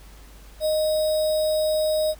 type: tone with sample-and-hold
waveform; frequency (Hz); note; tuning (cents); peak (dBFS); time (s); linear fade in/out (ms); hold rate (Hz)
sine; 620; D#5; -6; -19; 0.6-2.15; 50; 4410
effects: added 50 Hz sine -44 dBFS peak until 2.19 s + pink hiss -51 dBFS RMS until 2.19 s